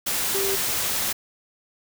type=tone in noise; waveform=sine; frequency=392 Hz; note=G4; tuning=in tune; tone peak=-25 dBFS; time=0.34-0.56 s; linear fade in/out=10 ms; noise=white; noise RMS=-25 dBFS; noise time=0.06-1.13 s; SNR=-3 dB; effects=none